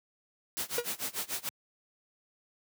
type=noise with tremolo; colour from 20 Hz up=white; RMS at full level=-33 dBFS; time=0.57-1.49 s; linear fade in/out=0 ms; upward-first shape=sine; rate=6.8 Hz; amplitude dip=95%
type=tone with exponential decay; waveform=45% pulse; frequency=479.2 Hz; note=A#4; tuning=48 cents sharp; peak=-24 dBFS; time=0.78-0.88 s; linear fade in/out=2 ms; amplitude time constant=20 ms
effects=high-pass 100 Hz 12 dB/octave